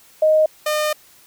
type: tone pair in turn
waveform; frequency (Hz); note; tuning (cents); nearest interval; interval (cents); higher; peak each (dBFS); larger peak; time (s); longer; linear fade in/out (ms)
sine / sawtooth; 622.3 / 607.4; D#5 / D#5; 0 / -42; unison; 42; first; -11 / -14; first; 0.22-0.46 / 0.66-0.93; second; 5
effects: white hiss -50 dBFS RMS until 1.26 s